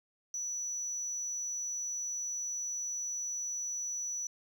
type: tone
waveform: sine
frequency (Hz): 5920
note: F#8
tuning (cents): 0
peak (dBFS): -32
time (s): 0.34-4.27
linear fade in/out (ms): 2
effects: tanh soft clip ceiling -33 dBFS + 12-bit